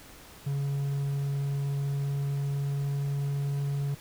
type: tone with pitch glide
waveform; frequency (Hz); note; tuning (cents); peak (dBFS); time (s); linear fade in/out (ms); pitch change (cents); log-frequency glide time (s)
triangle; 140.1 to 140.99; C#3 to C#3; +19 to +30; -25; 0.46-3.95; 10; +11; 1.75-3.4
effects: pink hiss -50 dBFS RMS until 4 s